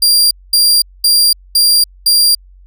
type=tone bursts; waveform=sawtooth; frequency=4766 Hz; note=D8; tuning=25 cents sharp; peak=-4 dBFS; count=5; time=0.02-2.35 s; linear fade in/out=5 ms; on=290 ms; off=220 ms; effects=added 46 Hz sine -38 dBFS peak until 2.66 s